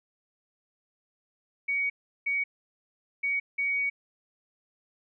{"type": "tone bursts at uneven times", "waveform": "sine", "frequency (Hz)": 2248, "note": "C#7", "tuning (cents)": 24, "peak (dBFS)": -25, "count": 4, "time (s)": [[1.68, 1.9], [2.26, 2.44], [3.23, 3.4], [3.58, 3.9]], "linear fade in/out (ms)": 10, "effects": []}